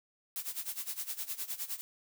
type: noise with tremolo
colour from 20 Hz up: blue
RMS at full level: -36 dBFS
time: 0.36-1.81 s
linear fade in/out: 0 ms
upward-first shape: sine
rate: 9.7 Hz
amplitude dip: 85%
effects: none